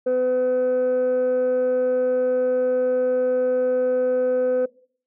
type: tone pair together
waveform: sine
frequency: 253 / 506 Hz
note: B3 / B4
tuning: +42 / +42 cents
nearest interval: octave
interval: 1200 cents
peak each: -27 / -16 dBFS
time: 0.06-4.66 s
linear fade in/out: 10 ms
effects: noise-tail reverb RT60 0.5 s tail -22 dB re dry + tanh soft clip ceiling -16 dBFS